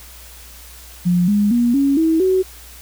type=tone with pitch steps; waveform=sine; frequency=177 / 205.7 / 239 / 277.7 / 322.7 / 375 Hz; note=F3 / G#3 / A#3 / C#4 / E4 / F#4; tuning=+23 / -16 / +43 / +3 / -37 / +23 cents; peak=-12 dBFS; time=1.05-2.43 s; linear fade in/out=20 ms; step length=230 ms; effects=added 60 Hz sine -41 dBFS peak until 2.81 s + white hiss -41 dBFS RMS until 2.81 s